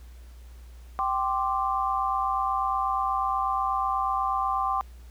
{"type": "chord", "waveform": "sine", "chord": "G suspended fourth", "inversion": "none", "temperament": "equal with one note detuned", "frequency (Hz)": [778.6, 1046.5, 1174.7], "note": ["G5", "C6", "D6"], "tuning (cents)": [-12, 0, 0], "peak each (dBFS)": -28, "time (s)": [0.99, 4.81], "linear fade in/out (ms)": 0, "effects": ["added 60 Hz sine -43 dBFS peak until 5.1 s", "pink hiss -59 dBFS RMS until 5.1 s"]}